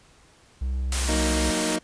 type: tone with pitch glide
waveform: triangle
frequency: 64.5 to 64.05 Hz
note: C2 to C2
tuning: -24 to -36 cents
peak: -22 dBFS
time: 0.61-1.51 s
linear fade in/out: 10 ms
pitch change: -12 cents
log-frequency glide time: 0.9-1.25 s
type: noise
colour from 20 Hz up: white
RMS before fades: -27 dBFS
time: 0.92-1.76 s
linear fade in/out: 2 ms
type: chord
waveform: 25% pulse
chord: D# minor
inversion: first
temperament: equal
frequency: 185 / 233.1 / 311.1 Hz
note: F#3 / A#3 / D#4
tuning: 0 / 0 / 0 cents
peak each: -28 / -26 / -23 dBFS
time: 1.08-1.79 s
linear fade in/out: 10 ms
effects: pink hiss -56 dBFS RMS until 1.83 s + resampled to 22050 Hz

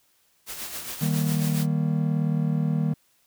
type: noise with tremolo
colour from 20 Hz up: white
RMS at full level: -33 dBFS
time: 0.46-1.67 s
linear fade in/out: 50 ms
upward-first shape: sine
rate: 7.3 Hz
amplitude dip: 50%
type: chord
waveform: triangle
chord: Eb major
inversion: none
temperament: just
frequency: 155.56 / 194.45 / 233.3 Hz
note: Eb3 / G3 / Bb3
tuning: 0 / -14 / +2 cents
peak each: -21 / -27 / -27 dBFS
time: 1.01-2.94 s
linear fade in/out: 10 ms
effects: white hiss -65 dBFS RMS until 3.26 s

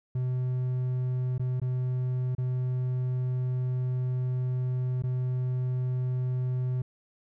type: tone with dropouts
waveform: triangle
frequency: 126.8 Hz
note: B2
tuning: 46 cents sharp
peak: -24 dBFS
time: 0.15-6.82 s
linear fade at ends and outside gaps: 5 ms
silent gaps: 1.381-1.395 / 1.6-1.616 / 2.351-2.381 / 5.023-5.036 s
effects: none

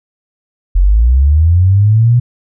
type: linear sweep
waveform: sine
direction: up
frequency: 42.24 to 123.47 Hz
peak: -5 dBFS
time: 0.75-2.2 s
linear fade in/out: 10 ms
effects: none

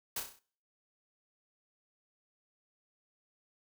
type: noise with echo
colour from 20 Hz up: white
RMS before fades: -36 dBFS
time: 0.16-0.2 s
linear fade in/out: 5 ms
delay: 32 ms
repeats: 6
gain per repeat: -5 dB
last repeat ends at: 0.392 s
effects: noise-tail reverb RT60 0.5 s tail -23 dB re dry

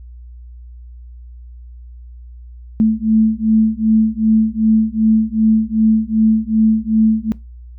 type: beating tone pair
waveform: sine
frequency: 218.3 / 220.9 Hz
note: A3 / A3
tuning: -13 / +7 cents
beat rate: 2.6 Hz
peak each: -14 dBFS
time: 2.8-7.32 s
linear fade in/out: 0 ms
effects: noise-tail reverb RT60 0.2 s tail -20 dB re dry + added 60 Hz sine -33 dBFS peak until 7.78 s

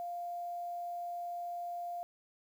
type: tone with quantisation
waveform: sine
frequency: 698.5 Hz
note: F5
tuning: in tune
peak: -37 dBFS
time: 0-2.03 s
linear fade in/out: 0 ms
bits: 10
effects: none

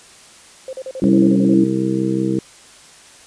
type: tone bursts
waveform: sine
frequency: 523.3 Hz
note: C5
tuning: in tune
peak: -25 dBFS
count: 10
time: 0.68-1.54 s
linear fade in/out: 2 ms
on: 50 ms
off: 40 ms
type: chord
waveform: sine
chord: C# diminished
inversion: second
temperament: equal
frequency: 196 / 277.2 / 329.6 Hz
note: G3 / C#4 / E4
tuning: 0 / 0 / 0 cents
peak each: -17 dBFS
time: 1.02-1.64 s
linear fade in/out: 2 ms
type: harmonic tone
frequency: 65.41 Hz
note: C2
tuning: in tune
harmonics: 2 / 3 / 4 / 5 / 6 / 7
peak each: -25 / -21 / -29 / -19 / -29 / -26 dBFS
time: 1.04-2.39 s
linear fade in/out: 0 ms
effects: white hiss -44 dBFS RMS until 3.26 s + resampled to 22050 Hz

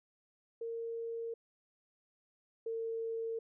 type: tone pair in turn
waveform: sine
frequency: 460.1 / 454 Hz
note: A#4 / A#4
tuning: -23 / -46 cents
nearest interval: unison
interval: 23 cents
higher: first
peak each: -37 / -35 dBFS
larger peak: second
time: 0.61-1.34 / 2.66-3.39 s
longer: neither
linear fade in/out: 5 ms
effects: none

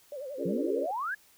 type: tone with vibrato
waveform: sine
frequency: 550 Hz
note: C#5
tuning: 14 cents flat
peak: -36 dBFS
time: 0.12-0.91 s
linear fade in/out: 2 ms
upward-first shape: sine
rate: 11 Hz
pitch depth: 140 cents each way
type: chord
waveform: sine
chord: Bb minor seventh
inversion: first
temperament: equal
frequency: 277.2 / 349.2 / 415.3 / 466.2 Hz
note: Db4 / F4 / Ab4 / Bb4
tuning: 0 / 0 / 0 / 0 cents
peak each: -36 dBFS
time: 0.37-0.87 s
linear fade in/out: 50 ms
type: exponential sweep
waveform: sine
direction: up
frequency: 163.6 to 1737 Hz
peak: -30 dBFS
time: 0.45-1.15 s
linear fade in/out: 10 ms
effects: white hiss -61 dBFS RMS until 1.37 s

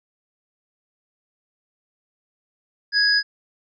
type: tone pair together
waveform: sine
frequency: 1661.2 / 4978 Hz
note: G#6 / D#8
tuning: 0 / 0 cents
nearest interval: octave + perfect fifth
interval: 1900 cents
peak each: -18 dBFS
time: 2.92-3.23 s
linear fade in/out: 50 ms
effects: none

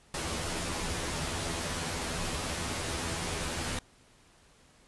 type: noise with comb filter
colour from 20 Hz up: pink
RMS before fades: -34 dBFS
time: 0.14-3.79 s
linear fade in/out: 2 ms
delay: 12 ms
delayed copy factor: +0.8
effects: pink hiss -61 dBFS RMS until 4.87 s + resampled to 24000 Hz

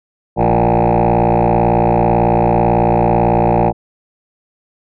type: tone with frequency modulation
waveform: sine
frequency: 469.2 Hz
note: A#4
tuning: 11 cents sharp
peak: -7 dBFS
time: 0.36-3.73 s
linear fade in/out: 50 ms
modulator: 58.1 Hz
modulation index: 6.8
effects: tanh soft clip ceiling -8 dBFS

